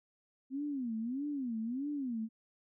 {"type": "tone with vibrato", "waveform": "sine", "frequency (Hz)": 255, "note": "C4", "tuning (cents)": -44, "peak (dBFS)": -34, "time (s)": [0.5, 2.29], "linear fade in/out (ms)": 50, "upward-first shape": "sine", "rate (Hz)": 1.6, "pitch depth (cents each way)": 250, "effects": []}